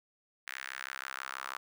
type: tone with high-pass filter sweep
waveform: sawtooth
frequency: 66.2 Hz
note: C2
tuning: 21 cents sharp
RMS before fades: -42 dBFS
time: 0.47-1.57 s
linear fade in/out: 0 ms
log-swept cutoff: 1800 to 1200 Hz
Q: 3
effects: none